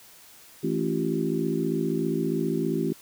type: harmonic tone with a mistuned harmonic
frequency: 55 Hz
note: A1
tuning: in tune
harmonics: 3 / 4 / 5 / 6 / 7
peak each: -30 / -30 / -30 / -30 / -30 dBFS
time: 0.63-2.93 s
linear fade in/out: 10 ms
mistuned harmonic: 6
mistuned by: +61 cents
effects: white hiss -51 dBFS RMS until 3.01 s